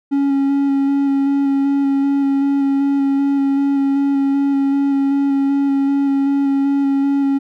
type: tone with vibrato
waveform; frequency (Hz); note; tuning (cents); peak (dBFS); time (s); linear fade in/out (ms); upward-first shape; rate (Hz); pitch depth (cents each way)
triangle; 277.2; C#4; 0; -11; 0.11-7.39; 20; square; 2.6; 12
effects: none